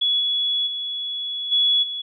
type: tone with level steps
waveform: sine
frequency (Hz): 3385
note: G#7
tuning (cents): +32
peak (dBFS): -17 / -19 / -25 / -15 / -26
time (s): 0.01-2.02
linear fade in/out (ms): 10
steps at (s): 0.19 / 0.66 / 1.51 / 1.82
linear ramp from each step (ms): 20
effects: none